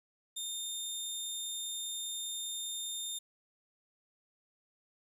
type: tone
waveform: 20% pulse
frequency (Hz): 3635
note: A#7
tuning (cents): -44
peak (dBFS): -31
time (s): 0.36-3.19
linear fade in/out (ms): 10
effects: 11-bit